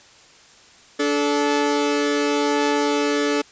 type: tone pair together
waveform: sawtooth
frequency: 289.9 / 434.4 Hz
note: D4 / A4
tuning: -22 / -22 cents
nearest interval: perfect fifth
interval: 700 cents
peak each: -17 dBFS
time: 0.99-3.42 s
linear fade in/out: 10 ms
effects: white hiss -49 dBFS RMS until 3.51 s + resampled to 16000 Hz